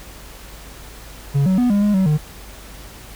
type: tone with pitch steps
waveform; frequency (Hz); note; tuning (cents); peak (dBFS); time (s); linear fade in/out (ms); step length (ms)
triangle; 140.3 / 187.7 / 246.3 / 203 / 207 / 189.7 / 151.6; C#3 / F#3 / B3 / G#3 / G#3 / F#3 / D#3; +21 / +25 / -5 / -39 / -5 / +43 / -45; -11; 1.34-2.18; 20; 120
effects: added 50 Hz sine -39 dBFS peak until 3.15 s + pink hiss -40 dBFS RMS until 3.15 s